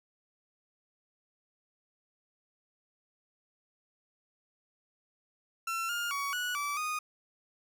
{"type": "tone with pitch steps", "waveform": "30% pulse", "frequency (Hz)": [1350, 1413, 1126, 1468, 1156, 1237], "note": ["E6", "F6", "C#6", "F#6", "D6", "D#6"], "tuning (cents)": [41, 20, 27, -14, -28, -10], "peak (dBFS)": -29, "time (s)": [5.67, 6.99], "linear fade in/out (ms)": 5, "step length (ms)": 220, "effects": []}